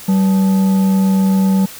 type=tone with frequency modulation; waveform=sine; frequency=191.5 Hz; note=G3; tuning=40 cents flat; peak=-8 dBFS; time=0.08-1.66 s; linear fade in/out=10 ms; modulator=678 Hz; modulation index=0.24; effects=tanh soft clip ceiling -8 dBFS + white hiss -34 dBFS RMS until 1.79 s